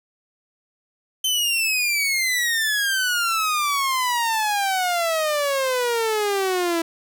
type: exponential sweep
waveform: sawtooth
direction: down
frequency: 3098 to 328.9 Hz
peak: -16 dBFS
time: 1.24-6.82 s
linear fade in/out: 5 ms
effects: none